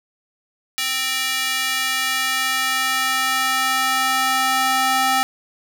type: tone with high-pass filter sweep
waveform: square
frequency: 261.6 Hz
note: C4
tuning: in tune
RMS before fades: -20 dBFS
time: 0.78-5.23 s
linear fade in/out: 0 ms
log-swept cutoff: 2500 to 870 Hz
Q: 1.2
effects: none